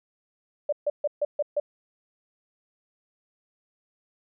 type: tone bursts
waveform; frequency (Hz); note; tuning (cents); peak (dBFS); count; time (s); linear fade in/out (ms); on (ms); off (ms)
sine; 587.3; D5; 0; -21; 6; 0.69-1.6; 5; 35; 140
effects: none